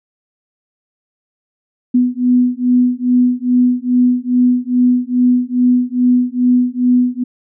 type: beating tone pair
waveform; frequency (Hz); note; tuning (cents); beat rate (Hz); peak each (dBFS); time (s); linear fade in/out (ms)
sine; 246.9 / 249.3; B3 / B3; 0 / +16; 2.4; -13; 1.94-7.24; 10
effects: none